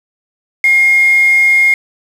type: tone with quantisation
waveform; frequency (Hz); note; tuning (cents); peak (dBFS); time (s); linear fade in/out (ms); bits
sine; 2137; C7; +36; -6; 0.64-1.74; 2; 4
effects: low-pass 10000 Hz 12 dB/octave